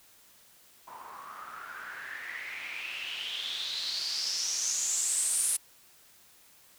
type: noise with low-pass filter sweep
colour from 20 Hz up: blue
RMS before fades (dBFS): -34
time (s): 0.87-5.57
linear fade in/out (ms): 10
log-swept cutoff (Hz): 930 to 9900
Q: 7
effects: white hiss -59 dBFS RMS until 6.78 s